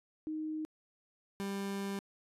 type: tone pair in turn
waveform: sine / 30% pulse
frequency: 311.1 / 197.8 Hz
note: D#4 / G3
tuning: 0 / +16 cents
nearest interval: minor sixth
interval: 784 cents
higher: first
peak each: -35 / -33 dBFS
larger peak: second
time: 0.27-0.65 / 1.4-1.99 s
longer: second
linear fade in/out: 0 ms
effects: resampled to 32000 Hz